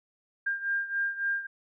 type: beating tone pair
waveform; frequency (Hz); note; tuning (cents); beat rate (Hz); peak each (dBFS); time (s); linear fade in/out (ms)
sine; 1600 / 1603.6; G6 / G6; +35 / +39; 3.6; -29 / -33; 0.46-1.47; 10
effects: none